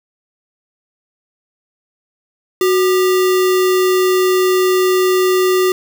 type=tone with sample-and-hold; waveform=sine; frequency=370 Hz; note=F#4; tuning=in tune; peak=-10 dBFS; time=2.61-5.72 s; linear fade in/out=2 ms; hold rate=1575 Hz; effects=none